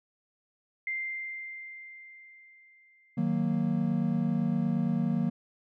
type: tone with exponential decay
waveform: sine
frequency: 2093 Hz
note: C7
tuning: in tune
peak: -29 dBFS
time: 0.87-3.63 s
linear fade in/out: 2 ms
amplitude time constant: 600 ms
type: chord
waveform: triangle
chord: D# minor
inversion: none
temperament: equal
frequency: 155.56 / 185 / 233.1 Hz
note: D#3 / F#3 / A#3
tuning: 0 / 0 / 0 cents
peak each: -29 / -28 / -27 dBFS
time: 3.17-5.3 s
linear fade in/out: 10 ms
effects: none